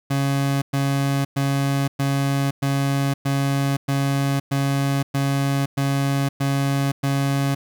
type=tone bursts; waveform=30% pulse; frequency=138.59 Hz; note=C#3; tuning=in tune; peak=-16 dBFS; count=12; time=0.1-7.55 s; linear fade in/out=10 ms; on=520 ms; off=110 ms; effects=none